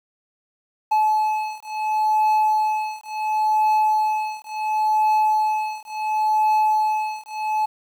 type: beating tone pair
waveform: triangle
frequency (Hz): 860 / 860.71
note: A5 / A5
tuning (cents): -40 / -38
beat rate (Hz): 0.71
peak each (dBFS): -19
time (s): 0.91-7.66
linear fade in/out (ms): 10
effects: 8-bit